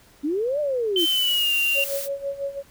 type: linear two-way sweep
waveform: sine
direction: up then down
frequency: 271.1 to 607 to 314 Hz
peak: -21 dBFS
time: 0.23-1.06 s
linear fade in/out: 20 ms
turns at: 0.6 s
type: noise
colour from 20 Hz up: blue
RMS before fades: -31 dBFS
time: 0.96-2.09 s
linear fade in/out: 50 ms
type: tone with pitch glide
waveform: sine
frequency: 3080 to 2776 Hz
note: G7 to F7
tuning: -31 to -11 cents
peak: -19 dBFS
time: 0.96-1.84 s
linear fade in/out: 2 ms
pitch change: -180 cents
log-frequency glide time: 1.09-1.55 s
type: tone with tremolo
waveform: sine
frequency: 557 Hz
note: C#5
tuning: 8 cents sharp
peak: -23 dBFS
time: 1.74-2.63 s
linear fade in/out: 50 ms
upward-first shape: sine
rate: 6 Hz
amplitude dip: 80%
effects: pink hiss -54 dBFS RMS until 2.7 s